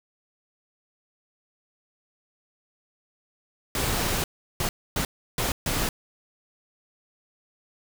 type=noise bursts at uneven times; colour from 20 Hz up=pink; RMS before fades=-26 dBFS; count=5; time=3.75-4.24 / 4.6-4.69 / 4.96-5.05 / 5.38-5.52 / 5.66-5.89 s; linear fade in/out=2 ms; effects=none